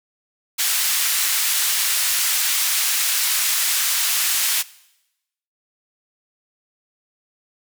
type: band-pass noise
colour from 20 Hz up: white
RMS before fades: -20 dBFS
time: 0.58-4.63 s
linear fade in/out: 20 ms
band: 1500 to 15000 Hz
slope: 12 dB/octave
effects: noise-tail reverb RT60 0.9 s tail -20 dB re dry